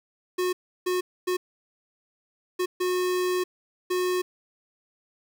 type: tone bursts at uneven times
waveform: square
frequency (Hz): 363.6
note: F#4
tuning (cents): -30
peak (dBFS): -24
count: 6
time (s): 0.38-0.53 / 0.86-1.01 / 1.27-1.37 / 2.59-2.66 / 2.8-3.44 / 3.9-4.22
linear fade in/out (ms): 10
effects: 9-bit